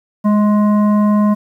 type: tone with frequency modulation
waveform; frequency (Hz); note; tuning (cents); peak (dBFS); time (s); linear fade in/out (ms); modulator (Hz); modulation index
sine; 207.7; G#3; 0; -9; 0.24-1.35; 20; 839; 0.47
effects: 8-bit